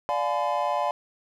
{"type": "chord", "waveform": "triangle", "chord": "D diminished seventh", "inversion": "none", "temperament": "just", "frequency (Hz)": [587.3, 704.8, 845.8, 1014.9], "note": ["D5", "F5", "Ab5", "Cb6"], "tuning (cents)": [0, 16, 31, 47], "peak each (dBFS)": -27, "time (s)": [0.09, 0.91], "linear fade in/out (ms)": 0, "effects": []}